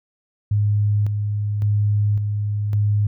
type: tone with tremolo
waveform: sine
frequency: 103.83 Hz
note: G#2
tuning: in tune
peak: -15 dBFS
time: 0.51-3.07 s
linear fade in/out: 5 ms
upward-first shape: square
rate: 0.9 Hz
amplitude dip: 40%
effects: none